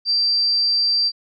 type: tone with amplitude modulation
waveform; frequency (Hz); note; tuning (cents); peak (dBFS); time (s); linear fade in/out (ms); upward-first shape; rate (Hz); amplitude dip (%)
sine; 4700; D8; +1; -14; 0.05-1.12; 50; sine; 206; 30
effects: none

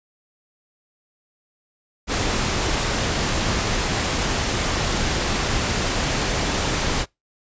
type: noise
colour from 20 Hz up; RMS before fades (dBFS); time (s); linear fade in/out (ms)
pink; -22; 2.07-7.06; 50
effects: noise-tail reverb RT60 0.2 s tail -26 dB re dry + resampled to 16000 Hz

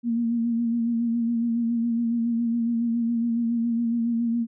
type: tone with vibrato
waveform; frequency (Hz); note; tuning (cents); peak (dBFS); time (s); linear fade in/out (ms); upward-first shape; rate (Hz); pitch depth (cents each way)
sine; 233.1; A#3; 0; -21; 0.03-4.47; 50; sine; 7.2; 35
effects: none

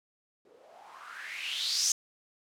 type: noise with low-pass filter sweep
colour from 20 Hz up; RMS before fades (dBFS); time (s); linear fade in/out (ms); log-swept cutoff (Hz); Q
violet; -35; 0.45-1.92; 2; 390 to 6500; 5.6
effects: none

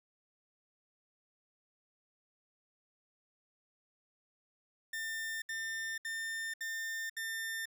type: tone bursts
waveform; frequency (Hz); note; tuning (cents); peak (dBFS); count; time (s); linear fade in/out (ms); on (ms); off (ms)
40% pulse; 1800; A6; +39; -36; 5; 4.93-7.656; 5; 490; 69
effects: none

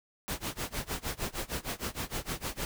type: noise with tremolo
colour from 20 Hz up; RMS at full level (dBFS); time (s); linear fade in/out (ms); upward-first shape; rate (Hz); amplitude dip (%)
pink; -33; 0.28-2.65; 0; sine; 6.5; 95
effects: none

